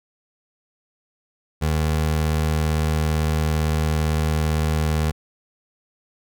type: tone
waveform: 25% pulse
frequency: 77.78 Hz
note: D#2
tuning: in tune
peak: -15 dBFS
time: 1.61-5.12 s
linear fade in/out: 20 ms
effects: none